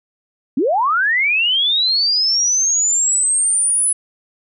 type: linear sweep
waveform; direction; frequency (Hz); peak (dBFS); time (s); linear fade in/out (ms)
sine; up; 226.9 to 10160; -13; 0.57-3.93; 5
effects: none